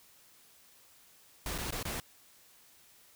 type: noise with dropouts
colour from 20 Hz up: pink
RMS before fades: -37 dBFS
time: 1.46-2 s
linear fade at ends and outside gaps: 1 ms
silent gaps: 1.579-1.585 / 1.707-1.724 / 1.828-1.852 s
effects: white hiss -61 dBFS RMS until 3.15 s